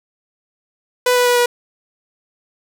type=tone with pitch steps; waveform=sawtooth; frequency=496.4 / 492.4 / 488.4 / 484.5 Hz; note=B4 / B4 / B4 / B4; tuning=+9 / -5 / -19 / -33 cents; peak=-8 dBFS; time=1.06-1.46 s; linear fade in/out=5 ms; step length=100 ms; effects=none